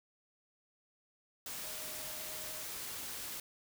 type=tone in noise; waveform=sine; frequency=621 Hz; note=D#5; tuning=3 cents flat; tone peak=-54 dBFS; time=1.64-2.63 s; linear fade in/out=2 ms; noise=white; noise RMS=-43 dBFS; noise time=1.46-3.4 s; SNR=-14 dB; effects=none

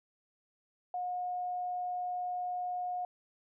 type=tone; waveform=sine; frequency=721 Hz; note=F#5; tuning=45 cents flat; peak=-33 dBFS; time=0.94-3.05 s; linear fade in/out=2 ms; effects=none

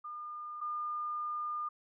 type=tone pair in turn; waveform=sine; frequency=1210 / 1210 Hz; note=D#6 / D#6; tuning=-49 / -49 cents; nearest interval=unison; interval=0 cents; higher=neither; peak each=-40 / -34 dBFS; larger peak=second; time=0.04-0.61 / 0.61-1.69 s; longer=second; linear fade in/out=10 ms; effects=none

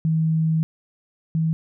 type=tone pair in turn; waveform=sine; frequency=160 / 161.02 Hz; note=D#3 / E3; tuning=+49 / -40 cents; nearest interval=unison; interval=11 cents; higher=second; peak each=-17 / -18 dBFS; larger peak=first; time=0.05-0.63 / 1.35-1.53 s; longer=first; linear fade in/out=0 ms; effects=none

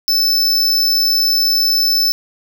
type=tone; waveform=square; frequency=5274 Hz; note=E8; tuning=in tune; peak=-12 dBFS; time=0.08-2.12 s; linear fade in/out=0 ms; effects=8-bit

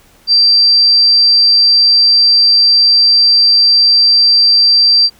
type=tone; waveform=sine; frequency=4699 Hz; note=D8; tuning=in tune; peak=-5 dBFS; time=0.27-5.1 s; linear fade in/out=50 ms; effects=pink hiss -47 dBFS RMS until 5.19 s

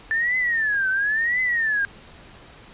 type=tone with vibrato; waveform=sine; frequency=1760 Hz; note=A6; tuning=in tune; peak=-19 dBFS; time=0.11-1.85 s; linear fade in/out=0 ms; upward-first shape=triangle; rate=0.96 Hz; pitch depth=260 cents each way; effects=pink hiss -46 dBFS RMS until 2.73 s + resampled to 8000 Hz

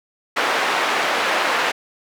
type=band-pass noise; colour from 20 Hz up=white; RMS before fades=-20 dBFS; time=0.36-1.72 s; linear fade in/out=10 ms; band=450 to 1900 Hz; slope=12 dB/octave; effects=none

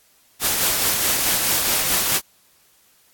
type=noise with tremolo; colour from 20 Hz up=white; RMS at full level=-18 dBFS; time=0.4-2.21 s; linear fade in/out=50 ms; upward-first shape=triangle; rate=4.7 Hz; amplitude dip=35%; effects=white hiss -57 dBFS RMS until 3.13 s + AAC 64 kbps

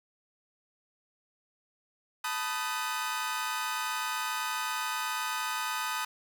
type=chord; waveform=sawtooth; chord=B dominant seventh; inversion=third; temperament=equal with one note detuned; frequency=880 / 987.8 / 1244.5 / 1517.2 Hz; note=A5 / B5 / D#6 / F#6; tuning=0 / 0 / 0 / +43 cents; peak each=-34 / -34 / -31 / -34 dBFS; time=2.24-6.05 s; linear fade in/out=5 ms; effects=none

